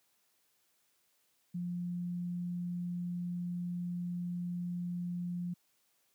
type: tone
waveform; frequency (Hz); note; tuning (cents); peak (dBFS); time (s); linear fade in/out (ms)
sine; 175.9; F3; +13; -34; 1.54-5.54; 10
effects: white hiss -74 dBFS RMS until 6.14 s + high-pass 100 Hz 12 dB/octave